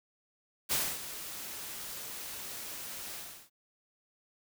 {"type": "noise with ADSR envelope", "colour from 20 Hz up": "white", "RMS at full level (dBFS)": -29, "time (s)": [0.69, 3.5], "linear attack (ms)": 29, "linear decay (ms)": 260, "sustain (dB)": -13, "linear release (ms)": 350, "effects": []}